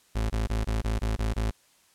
35% pulse tone bursts, 54.6 Hz, A1, 13 cents flat, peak -23 dBFS, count 8, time 0.15-1.511 s, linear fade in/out 10 ms, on 150 ms, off 23 ms, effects white hiss -62 dBFS RMS until 1.94 s + low-pass 11000 Hz 12 dB/octave

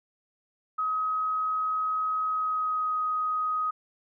sine tone with pitch glide, 1268 to 1254.2 Hz, D#6 to D#6, +32 to +13 cents, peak -25 dBFS, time 0.78-3.71 s, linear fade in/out 10 ms, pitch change -19 cents, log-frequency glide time 2.26-3 s, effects none

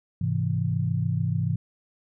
sine chord, Ab augmented, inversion none, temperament equal, 103.83 / 130.81 / 164.81 Hz, Ab2 / C3 / E3, 0 / 0 / 0 cents, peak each -27 dBFS, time 0.21-1.56 s, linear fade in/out 5 ms, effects none

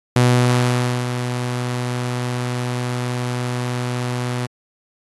sawtooth tone with ADSR envelope, 123.47 Hz, B2, in tune, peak -7 dBFS, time 0.16-4.47 s, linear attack 3 ms, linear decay 890 ms, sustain -10 dB, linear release 18 ms, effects AAC 32 kbps

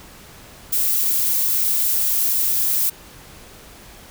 violet noise, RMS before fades -19 dBFS, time 0.72-2.9 s, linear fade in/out 10 ms, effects pink hiss -43 dBFS RMS until 4.1 s

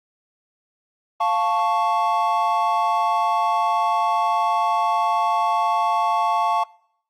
triangle chord, F augmented, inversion none, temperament equal, 698.5 / 880 / 1108.7 Hz, F5 / A5 / C#6, 0 / 0 / 0 cents, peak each -21 / -19 / -20 dBFS, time 1.2-6.64 s, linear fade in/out 10 ms, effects noise-tail reverb RT60 0.7 s tail -24 dB re dry + Opus 24 kbps

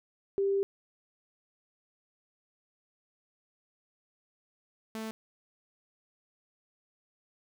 sine / sawtooth tone pair in turn, 394.6 / 220.8 Hz, G4 / A3, +11 / +6 cents, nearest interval minor seventh, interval 1005 cents, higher first, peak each -25 / -32 dBFS, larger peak first, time 0.38-0.63 / 4.95-5.11 s, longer first, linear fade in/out 0 ms, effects none

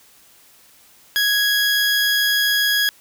20% pulse tone, 1661.2 Hz, G#6, in tune, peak -11 dBFS, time 1.16-2.89 s, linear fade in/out 0 ms, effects white hiss -51 dBFS RMS until 3 s

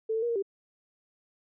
sine tone with pitch steps, 442.5 / 446.9 / 474.7 / 465.7 / 393.4 Hz, A4 / A4 / A#4 / A#4 / G4, +10 / +27 / +31 / -2 / +6 cents, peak -26 dBFS, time 0.09-0.425 s, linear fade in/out 10 ms, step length 67 ms, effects none

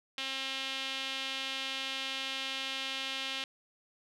sawtooth tone with band-pass filter, 267.5 Hz, C4, 38 cents sharp, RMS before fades -37 dBFS, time 0.18-3.44 s, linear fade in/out 2 ms, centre 3200 Hz, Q 2.7, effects none

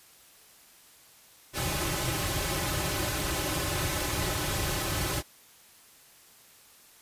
pink noise with comb filter, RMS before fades -30 dBFS, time 1.53-5.23 s, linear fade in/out 50 ms, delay 4.3 ms, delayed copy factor -0.95, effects white hiss -56 dBFS RMS until 7.01 s + resampled to 32000 Hz

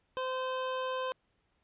square tone pair together, 516 / 1032 Hz, C5 / C6, -24 / -24 cents, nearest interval octave, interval 1200 cents, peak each -35 / -37 dBFS, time 0.17-1.12 s, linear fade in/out 0 ms, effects pink hiss -75 dBFS RMS until 1.63 s + resampled to 8000 Hz

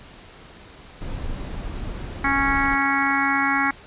brown noise, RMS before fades -30 dBFS, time 1.01-2.76 s, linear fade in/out 10 ms
harmonic tone, 276.2 Hz, C#4, 6 cents flat, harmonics 1 / 3 / 4 / 5 / 6 / 7 / 8, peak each -26 / -26 / -26 / -26 / -26 / -26 / -26 dBFS, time 2.24-3.71 s, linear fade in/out 5 ms
click train, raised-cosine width 0.5 ms, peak -24 dBFS, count 15, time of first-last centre 2.53-3.109 s, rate 24.2 Hz
effects pink hiss -45 dBFS RMS until 3.86 s + resampled to 8000 Hz

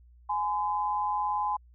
sine tone pair together, 837 / 1018.9 Hz, G#5 / C6, +13 / -46 cents, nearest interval minor third, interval 341 cents, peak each -29 / -29 dBFS, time 0.29-1.57 s, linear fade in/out 10 ms, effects added 60 Hz sine -53 dBFS peak until 1.74 s

